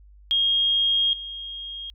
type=tone with level steps; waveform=sine; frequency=3249 Hz; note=G#7; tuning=39 cents flat; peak=-18 / -32 dBFS; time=0.31-1.9 s; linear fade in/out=0 ms; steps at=1.13 s; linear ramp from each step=2 ms; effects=added 50 Hz sine -47 dBFS peak until 1.94 s